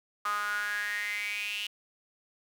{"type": "tone with high-pass filter sweep", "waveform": "sawtooth", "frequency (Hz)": 206.6, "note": "G#3", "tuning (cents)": -9, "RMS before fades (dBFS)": -33, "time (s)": [0.25, 1.67], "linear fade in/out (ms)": 5, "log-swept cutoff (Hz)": [1200, 2900], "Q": 9.1, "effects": []}